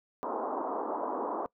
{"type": "band-pass noise", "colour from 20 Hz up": "white", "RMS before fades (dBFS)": -34, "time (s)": [0.23, 1.46], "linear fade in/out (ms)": 0, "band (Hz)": [250, 1100], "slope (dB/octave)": 48, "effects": ["noise-tail reverb RT60 0.1 s tail -22 dB re dry"]}